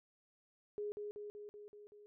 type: tone with echo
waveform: sine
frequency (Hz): 415.3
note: G#4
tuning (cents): 0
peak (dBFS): -38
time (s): 0.78-0.92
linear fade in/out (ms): 0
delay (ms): 190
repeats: 6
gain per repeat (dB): -3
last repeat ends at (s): 2.06
effects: none